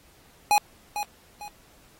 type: tone with echo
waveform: square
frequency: 830.6 Hz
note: G#5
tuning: in tune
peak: -17 dBFS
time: 0.51-0.58 s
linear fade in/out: 0 ms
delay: 450 ms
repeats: 2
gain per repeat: -10 dB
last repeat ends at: 1.48 s
effects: pink hiss -57 dBFS RMS until 1.99 s + AAC 48 kbps